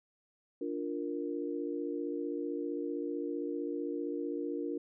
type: chord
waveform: sine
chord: Bb major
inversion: first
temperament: equal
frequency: 293.7 / 349.2 / 466.2 Hz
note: D4 / F4 / Bb4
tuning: 0 / 0 / 0 cents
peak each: -37 / -38 / -39 dBFS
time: 0.61-4.78 s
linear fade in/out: 5 ms
effects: none